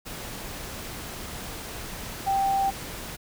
sine tone in noise, 783 Hz, G5, 2 cents flat, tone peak -21 dBFS, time 2.26-2.71 s, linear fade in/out 20 ms, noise pink, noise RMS -37 dBFS, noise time 0.05-3.17 s, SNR +13 dB, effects none

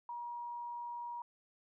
sine tone, 954 Hz, A#5, 40 cents sharp, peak -40 dBFS, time 0.09-1.22 s, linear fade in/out 2 ms, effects none

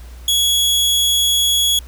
sawtooth tone, 3350 Hz, G#7, 14 cents sharp, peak -10 dBFS, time 0.28-1.79 s, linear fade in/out 2 ms, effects added 60 Hz sine -33 dBFS peak until 1.87 s + pink hiss -46 dBFS RMS until 1.87 s

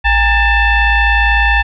sine tone with frequency modulation, 919 Hz, A#5, 25 cents flat, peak -8 dBFS, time 0.04-1.63 s, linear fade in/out 20 ms, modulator 864 Hz, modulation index 2, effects none

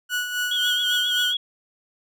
30% pulse tone with tremolo, 1470 Hz, F#6, 12 cents flat, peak -19 dBFS, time 0.09-1.35 s, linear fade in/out 50 ms, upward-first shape sine, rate 3.8 Hz, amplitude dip 55%
sine tone with vibrato, 3246 Hz, G#7, 40 cents flat, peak -21 dBFS, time 0.51-1.37 s, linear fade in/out 5 ms, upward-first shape sine, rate 7.5 Hz, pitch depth 60 cents each way
effects none

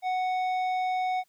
sine tone with tanh clipping, 740 Hz, F#5, in tune, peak -27 dBFS, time 0.02-1.24 s, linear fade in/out 50 ms, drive 10 dB, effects white hiss -70 dBFS RMS until 1.28 s

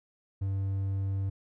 triangle tone, 97.3 Hz, G2, 12 cents flat, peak -26 dBFS, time 0.41-1.3 s, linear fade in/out 10 ms, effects none

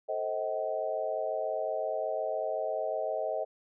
sine chord, A diminished seventh, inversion none, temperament just, 440 / 528 / 633.6 / 760.3 Hz, A4 / C5 / Eb5 / Gb5, 0 / +16 / +31 / +47 cents, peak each -38 / -36 / -32 / -38 dBFS, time 0.08-3.45 s, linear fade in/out 20 ms, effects none

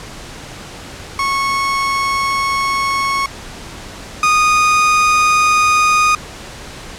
30% pulse tone pair in turn, 1100 / 1235.1 Hz, C#6 / D#6, -14 / -13 cents, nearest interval major second, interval 201 cents, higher second, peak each -12 / -7 dBFS, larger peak second, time 1.19-3.26 / 4.23-6.15 s, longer first, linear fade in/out 2 ms, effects pink hiss -32 dBFS RMS until 6.98 s + low-pass 8000 Hz 12 dB/octave

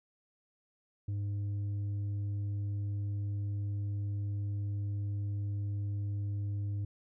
sine tone with tanh clipping, 101.4 Hz, G#2, 41 cents flat, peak -33 dBFS, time 1.08-6.85 s, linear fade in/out 5 ms, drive 4 dB, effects none

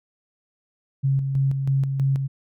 sine tone with tremolo, 136.2 Hz, C#3, 30 cents flat, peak -17 dBFS, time 1.03-2.28 s, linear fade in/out 20 ms, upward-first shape square, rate 3.1 Hz, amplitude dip 45%, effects none

